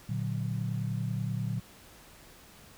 sine chord, Bb augmented, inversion none, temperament equal, 116.54 / 146.83 / 185 Hz, Bb2 / D3 / F#3, 0 / 0 / 0 cents, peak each -32 / -35 / -36 dBFS, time 0.09-1.6 s, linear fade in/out 5 ms, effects pink hiss -54 dBFS RMS until 2.77 s

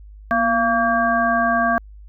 harmonic tone with a mistuned harmonic, 228.8 Hz, A#3, 32 cents flat, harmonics 1 / 3 / 5 / 7, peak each -23 / -19 / -21 / -21 dBFS, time 0.31-1.78 s, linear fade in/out 0 ms, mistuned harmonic 1, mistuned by +72 cents, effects added 51 Hz sine -38 dBFS peak until 2.08 s

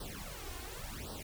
pink noise with flanger, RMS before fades -44 dBFS, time 0-1.23 s, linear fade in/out 5 ms, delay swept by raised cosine 0.21 to 2.81 ms, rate 0.9 Hz, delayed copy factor +1, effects none

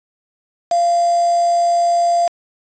sine tone with quantisation, 690 Hz, F5, 21 cents flat, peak -12 dBFS, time 0.71-2.28 s, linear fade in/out 5 ms, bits 4, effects resampled to 16000 Hz

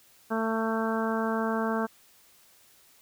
harmonic tone, 223.3 Hz, A3, 26 cents sharp, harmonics 1 / 2 / 3 / 4 / 5 / 6 / 7, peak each -29 / -32 / -34 / -35 / -36 / -37 / -37 dBFS, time 0.3-1.87 s, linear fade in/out 20 ms, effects white hiss -59 dBFS RMS until 3.01 s

